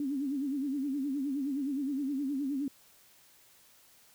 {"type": "tone with vibrato", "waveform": "sine", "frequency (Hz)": 277.2, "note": "C#4", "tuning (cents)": 0, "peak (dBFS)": -30, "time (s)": [0, 2.68], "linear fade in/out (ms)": 2, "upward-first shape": "sine", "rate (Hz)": 9.6, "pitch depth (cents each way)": 110, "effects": ["white hiss -61 dBFS RMS until 4.14 s"]}